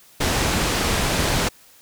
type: low-pass noise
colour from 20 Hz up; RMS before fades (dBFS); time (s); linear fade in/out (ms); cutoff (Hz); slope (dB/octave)
pink; -21; 0.2-1.49; 10; 8800; 12
effects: white hiss -51 dBFS RMS until 1.81 s